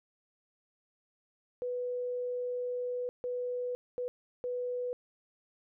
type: tone bursts at uneven times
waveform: sine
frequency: 493.9 Hz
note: B4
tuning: in tune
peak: -32 dBFS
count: 4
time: 1.62-3.09 / 3.24-3.75 / 3.98-4.08 / 4.44-4.93 s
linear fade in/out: 0 ms
effects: none